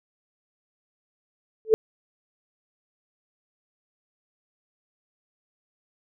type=tone with exponential growth; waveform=sine; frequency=440 Hz; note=A4; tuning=in tune; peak=-8 dBFS; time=1.65-1.74 s; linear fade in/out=0 ms; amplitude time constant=18 ms; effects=none